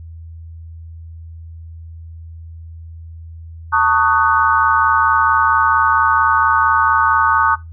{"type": "chord", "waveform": "sine", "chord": "D# half-diminished seventh", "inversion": "second", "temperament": "just", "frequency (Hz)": [896, 1120.1, 1244.5, 1493.4], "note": ["A5", "C#6", "D#6", "F#6"], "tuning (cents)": [31, 18, 0, 16], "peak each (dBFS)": -16, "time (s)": [3.72, 7.56], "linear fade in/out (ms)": 20, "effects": ["noise-tail reverb RT60 0.2 s tail -18 dB re dry", "added 82 Hz sine -31 dBFS peak until 7.72 s"]}